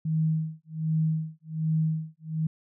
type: tone with tremolo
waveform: sine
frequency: 158.4 Hz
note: D#3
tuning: 31 cents sharp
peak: -21 dBFS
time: 0.05-2.47 s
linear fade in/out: 5 ms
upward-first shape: sine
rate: 1.3 Hz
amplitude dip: 100%
effects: none